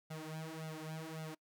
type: tone with flanger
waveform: sawtooth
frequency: 158.3 Hz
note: D#3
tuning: 30 cents sharp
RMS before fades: -45 dBFS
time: 0.1-1.35 s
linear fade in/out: 10 ms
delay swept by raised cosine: 1.4 to 5.1 ms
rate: 1.8 Hz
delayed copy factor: +1
effects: noise-tail reverb RT60 0.1 s tail -24 dB re dry